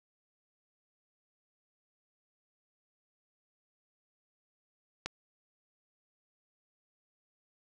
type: click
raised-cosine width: 0.2 ms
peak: -17 dBFS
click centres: 5.06 s
effects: none